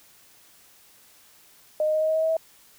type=tone with pitch steps; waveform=sine; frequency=614 / 618.6 / 623.3 / 628 / 632.7 / 637.5 / 642.3 / 647.1 Hz; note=D#5 / D#5 / D#5 / D#5 / D#5 / D#5 / E5 / E5; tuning=-23 / -10 / +3 / +16 / +29 / +42 / -45 / -32 cents; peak=-20 dBFS; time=1.8-2.368 s; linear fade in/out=2 ms; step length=71 ms; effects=white hiss -55 dBFS RMS until 2.78 s